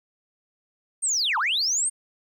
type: linear two-way sweep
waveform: sine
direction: down then up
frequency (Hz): 8870 to 830.6 to 8870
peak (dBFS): -20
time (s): 1.02-1.9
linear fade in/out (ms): 20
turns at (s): 1.38
effects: tanh soft clip ceiling -17 dBFS + 10-bit